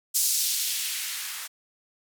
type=noise with band-pass filter sweep; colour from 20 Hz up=violet; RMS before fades=-28 dBFS; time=0.14-1.48 s; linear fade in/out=20 ms; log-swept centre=6600 to 1200 Hz; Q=1.1; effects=none